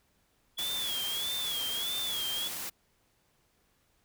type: tone with vibrato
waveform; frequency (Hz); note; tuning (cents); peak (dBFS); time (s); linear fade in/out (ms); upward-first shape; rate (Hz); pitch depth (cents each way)
triangle; 3364; G#7; +22; -31; 0.57-2.49; 20; sine; 1.6; 110
type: noise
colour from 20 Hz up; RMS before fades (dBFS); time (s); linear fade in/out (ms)
white; -38; 0.58-2.7; 10
effects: pink hiss -71 dBFS RMS until 4.04 s